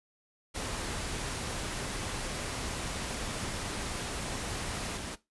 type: noise with level steps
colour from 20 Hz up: pink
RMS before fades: -36 / -39 dBFS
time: 0.54-5.16 s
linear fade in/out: 20 ms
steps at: 4.96 s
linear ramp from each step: 20 ms
effects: noise-tail reverb RT60 0.2 s tail -17 dB re dry + resampled to 24000 Hz

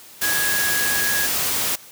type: tone in noise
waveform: sine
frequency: 1661.2 Hz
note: G#6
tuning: in tune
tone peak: -22 dBFS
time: 0.22-1.27 s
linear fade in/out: 10 ms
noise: white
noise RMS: -22 dBFS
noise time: 0.21-1.76 s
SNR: -3 dB
effects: white hiss -44 dBFS RMS until 1.91 s + high-pass 60 Hz 12 dB/octave

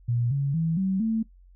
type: tone with pitch steps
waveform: sine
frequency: 119.4 / 139.55 / 163.11 / 190.63 / 222.8 Hz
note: A#2 / C#3 / E3 / G3 / A3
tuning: +42 / +12 / -18 / -48 / +22 cents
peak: -22 dBFS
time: 0.08-1.23 s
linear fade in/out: 10 ms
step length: 230 ms
effects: noise-tail reverb RT60 0.1 s tail -18 dB re dry + added 45 Hz sine -50 dBFS peak until 1.55 s

